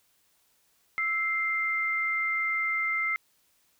sine tone pair together, 1318.5 / 2093 Hz, E6 / C7, 0 / 0 cents, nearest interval minor sixth, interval 800 cents, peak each -33 / -26 dBFS, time 0.98-3.16 s, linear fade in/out 0 ms, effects white hiss -68 dBFS RMS until 3.79 s

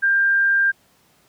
sine tone, 1593 Hz, G6, 27 cents sharp, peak -14 dBFS, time 0.02-0.72 s, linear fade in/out 20 ms, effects pink hiss -58 dBFS RMS until 1.28 s + high-pass 100 Hz 12 dB/octave

